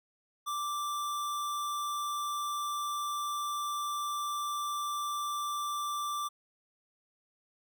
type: tone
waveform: square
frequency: 1174.7 Hz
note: D6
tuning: in tune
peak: -33 dBFS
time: 0.46-6.29 s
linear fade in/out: 20 ms
effects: none